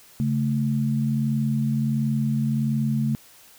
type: tone pair together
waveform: sine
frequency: 138.59 / 220 Hz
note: C#3 / A3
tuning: 0 / 0 cents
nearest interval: minor sixth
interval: 800 cents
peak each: -23 dBFS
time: 0.2-3.15 s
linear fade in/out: 0 ms
effects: white hiss -51 dBFS RMS until 3.58 s

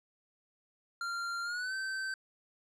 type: tone with pitch glide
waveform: square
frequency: 1386 to 1546.8 Hz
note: F6 to G6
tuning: -14 to -24 cents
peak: -35 dBFS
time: 1.01-2.14 s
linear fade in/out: 2 ms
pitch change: +190 cents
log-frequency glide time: 1.43-1.74 s
effects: low-pass 7000 Hz 12 dB/octave

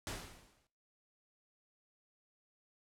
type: noise with exponential decay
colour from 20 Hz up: pink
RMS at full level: -39 dBFS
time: 0.07-0.67 s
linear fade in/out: 1 ms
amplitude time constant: 130 ms
effects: noise-tail reverb RT60 0.5 s tail -19 dB re dry + low-pass 11000 Hz 12 dB/octave

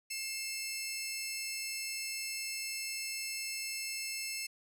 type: tone pair together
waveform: 15% pulse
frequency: 2143 / 2648 Hz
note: C7 / E7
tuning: +41 / +7 cents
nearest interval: major third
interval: 366 cents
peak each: -36 / -31 dBFS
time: 0.1-4.47 s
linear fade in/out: 10 ms
effects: none

